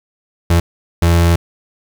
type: tone bursts at uneven times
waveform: 35% pulse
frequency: 84.9 Hz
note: F2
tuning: 48 cents flat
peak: -7 dBFS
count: 2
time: 0.5-0.6 / 1.02-1.36 s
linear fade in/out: 5 ms
effects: 7-bit